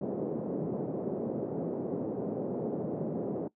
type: band-pass noise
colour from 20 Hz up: white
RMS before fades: -34 dBFS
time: 0.01-3.48 s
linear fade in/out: 5 ms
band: 150 to 490 Hz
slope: 24 dB/octave
effects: noise-tail reverb RT60 0.1 s tail -19 dB re dry